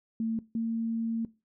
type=tone pair in turn; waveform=sine; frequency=225.1 / 227.5 Hz; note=A3 / A#3; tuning=+40 / -42 cents; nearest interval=unison; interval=18 cents; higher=second; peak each=-27 dBFS; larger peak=neither; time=0.2-0.39 / 0.55-1.25 s; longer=second; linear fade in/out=2 ms; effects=noise-tail reverb RT60 0.3 s tail -21 dB re dry